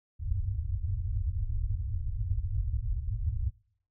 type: low-pass noise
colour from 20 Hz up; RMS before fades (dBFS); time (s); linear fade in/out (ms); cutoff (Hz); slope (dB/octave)
white; -31; 0.19-3.51; 20; 110; 96
effects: noise-tail reverb RT60 0.6 s tail -23 dB re dry